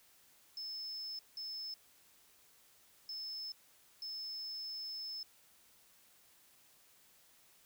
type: tone bursts at uneven times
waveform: sine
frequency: 5240 Hz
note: E8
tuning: 11 cents flat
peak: -39 dBFS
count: 4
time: 0.57-1.19 / 1.37-1.74 / 3.09-3.52 / 4.02-5.23 s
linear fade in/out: 2 ms
effects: tanh soft clip ceiling -39 dBFS + white hiss -66 dBFS RMS until 7.65 s